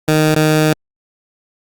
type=tone with dropouts; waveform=15% pulse; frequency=154.8 Hz; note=D#3; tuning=9 cents flat; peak=-4 dBFS; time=0.08-0.73 s; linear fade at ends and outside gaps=2 ms; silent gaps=0.346-0.362 s; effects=Opus 48 kbps